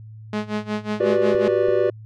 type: tone with tremolo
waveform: sawtooth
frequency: 211.5 Hz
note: G#3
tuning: 32 cents sharp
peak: -17 dBFS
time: 0.33-1.48 s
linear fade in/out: 2 ms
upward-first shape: sine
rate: 5.5 Hz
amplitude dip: 90%
type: chord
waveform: triangle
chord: G major seventh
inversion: third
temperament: just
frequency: 367.5 / 392 / 490 / 588 Hz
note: F#4 / G4 / B4 / D5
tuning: -12 / 0 / -14 / +2 cents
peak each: -20 dBFS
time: 1-1.9 s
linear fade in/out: 5 ms
type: clicks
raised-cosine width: 3 ms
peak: -22 dBFS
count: 2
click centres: 1.349 / 1.686 s
effects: added 109 Hz sine -37 dBFS peak until 2.05 s + low-pass 4000 Hz 12 dB/octave